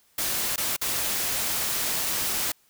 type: noise with dropouts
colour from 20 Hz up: white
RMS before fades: -27 dBFS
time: 0.18-2.52 s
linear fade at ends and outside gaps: 5 ms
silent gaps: 0.561-0.578 / 0.765-0.813 s
effects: white hiss -63 dBFS RMS until 2.69 s